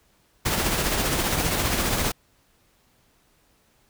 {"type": "noise with tremolo", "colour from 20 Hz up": "pink", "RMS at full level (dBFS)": -22, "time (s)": [0.45, 2.12], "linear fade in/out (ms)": 10, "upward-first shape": "triangle", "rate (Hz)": 15, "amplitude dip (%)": 45, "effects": ["pink hiss -63 dBFS RMS until 3.89 s"]}